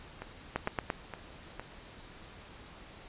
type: two click trains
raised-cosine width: 0.5 ms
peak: -15 / -24 dBFS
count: 4 / 4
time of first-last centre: 0.56-0.902 / 0.22-1.596 s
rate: 8.78 / 2.18 Hz
effects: pink hiss -51 dBFS RMS until 3.08 s + resampled to 8000 Hz